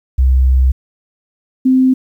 sine tone pair in turn, 64.8 / 259.2 Hz, C2 / C4, -16 / -16 cents, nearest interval 2 octaves, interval 2400 cents, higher second, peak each -7 dBFS, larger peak neither, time 0.18-0.72 / 1.65-1.94 s, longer first, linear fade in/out 10 ms, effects 8-bit

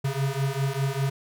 square beating tone pair, 134.3 / 139.3 Hz, C3 / C#3, +46 / +9 cents, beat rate 5 Hz, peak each -28 dBFS, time 0.04-1.1 s, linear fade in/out 10 ms, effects none

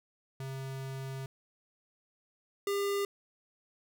square tone pair in turn, 133.9 / 401.2 Hz, C3 / G4, +40 / +40 cents, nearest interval octave + perfect fifth, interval 1900 cents, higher second, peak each -38 / -30 dBFS, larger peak second, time 0.4-1.26 / 2.67-3.05 s, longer first, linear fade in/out 2 ms, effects none

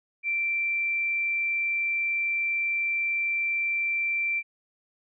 sine tone, 2349 Hz, D7, in tune, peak -24 dBFS, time 0.23-4.43 s, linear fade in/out 50 ms, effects none

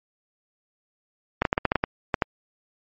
clicks, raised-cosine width 0.5 ms, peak -5 dBFS, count 10, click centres 1.42 / 1.452 / 1.529 / 1.579 / 1.653 / 1.719 / 1.757 / 1.839 / 2.142 / 2.222 s, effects MP3 32 kbps

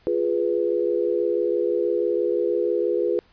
sine chord, F diminished, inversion none, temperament equal, 349.2 / 415.3 / 493.9 Hz, F4 / Ab4 / Cb5, 0 / 0 / 0 cents, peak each -24 dBFS, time 0.07-3.19 s, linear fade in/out 0 ms, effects pink hiss -58 dBFS RMS until 3.32 s + resampled to 11025 Hz

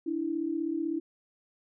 sine tone pair together, 293.7 / 329.7 Hz, D4 / E4, 0 / 0 cents, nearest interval major second, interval 200 cents, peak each -33 / -30 dBFS, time 0.06-1 s, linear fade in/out 10 ms, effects none

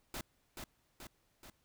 pink noise with echo, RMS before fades -42 dBFS, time 0.14-0.21 s, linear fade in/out 2 ms, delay 430 ms, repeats 3, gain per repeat -4 dB, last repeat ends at 1.5 s, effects pink hiss -75 dBFS RMS until 1.64 s

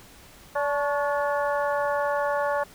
harmonic tone with a mistuned harmonic, 288.5 Hz, D4, 31 cents flat, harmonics 2 / 3 / 4 / 5 / 6, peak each -25 / -29 / -31 / -33 / -35 dBFS, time 0.55-2.64 s, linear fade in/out 10 ms, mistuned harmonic 4, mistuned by -61 cents, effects pink hiss -50 dBFS RMS until 2.74 s

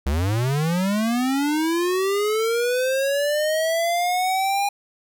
square linear sweep, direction up, 64.2 to 813 Hz, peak -20 dBFS, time 0.06-4.69 s, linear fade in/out 5 ms, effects none

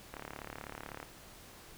click train, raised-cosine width 0.5 ms, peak -27 dBFS, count 33, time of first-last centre 0.14-1.029 s, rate 36 Hz, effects pink hiss -54 dBFS RMS until 1.77 s

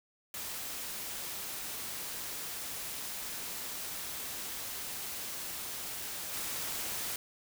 white noise with level steps, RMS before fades -40 / -37 dBFS, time 0.34-7.16 s, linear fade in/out 2 ms, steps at 6.33 s, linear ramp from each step 10 ms, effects none

